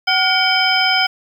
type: tone cluster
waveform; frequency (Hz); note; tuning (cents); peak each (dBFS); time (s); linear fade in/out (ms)
sine; 754 / 1433 / 2268 / 3108 / 5070; F#5 / F6 / C#7 / G7 / D#8; +32 / +44 / +39 / -16 / +32; -19; 0.07-1.07; 10
effects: 7-bit